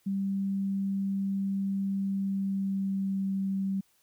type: tone with pitch glide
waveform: sine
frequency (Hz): 195.7 to 193.79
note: G3 to G3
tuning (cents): -3 to -20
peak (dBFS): -27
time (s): 0.06-3.81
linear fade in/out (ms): 10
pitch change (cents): -17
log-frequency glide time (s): 2.04-3.31
effects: white hiss -68 dBFS RMS until 4.02 s